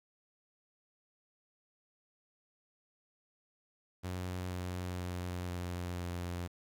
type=tone with pitch steps; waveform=sawtooth; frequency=91 / 90.21 / 89.44 / 88.67 / 87.9 Hz; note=F#2 / F#2 / F2 / F2 / F2; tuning=-28 / -43 / +42 / +27 / +12 cents; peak=-33 dBFS; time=4.03-6.48 s; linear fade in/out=20 ms; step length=490 ms; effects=11-bit